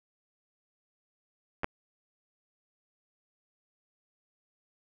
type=clicks; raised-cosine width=0.5 ms; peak=-19 / -13 dBFS; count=2; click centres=1.634 / 1.644 s; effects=none